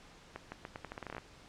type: accelerating click train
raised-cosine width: 0.5 ms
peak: -26 dBFS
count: 14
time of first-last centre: 0.36-1.182 s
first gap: 160 ms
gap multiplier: 0.82
effects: pink hiss -57 dBFS RMS until 1.48 s + low-pass 6000 Hz 12 dB/octave